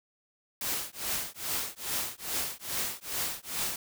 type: noise with tremolo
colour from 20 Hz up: white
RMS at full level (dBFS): -30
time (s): 0.61-3.76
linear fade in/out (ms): 2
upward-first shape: triangle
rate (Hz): 2.4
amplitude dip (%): 100
effects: none

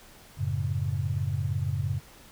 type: chord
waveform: sine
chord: F# minor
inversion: none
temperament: equal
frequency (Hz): 92.5 / 110 / 138.59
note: F#2 / A2 / C#3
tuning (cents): 0 / 0 / 0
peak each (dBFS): -30 / -31 / -30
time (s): 0.37-2.01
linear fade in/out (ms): 50
effects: pink hiss -52 dBFS RMS until 2.31 s

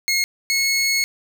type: tone pair in turn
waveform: 20% pulse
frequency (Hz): 2159 / 2185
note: C#7 / C#7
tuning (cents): -46 / -26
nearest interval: unison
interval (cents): 20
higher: second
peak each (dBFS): -12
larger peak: neither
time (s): 0.08-0.24 / 0.5-1.04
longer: second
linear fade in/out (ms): 0
effects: none

